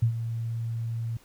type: tone with ADSR envelope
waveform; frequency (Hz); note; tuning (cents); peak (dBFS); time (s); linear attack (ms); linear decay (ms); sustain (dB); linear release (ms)
sine; 115; A#2; -23; -17; 0.02-1.17; 8; 91; -11; 3
effects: pink hiss -58 dBFS RMS until 1.24 s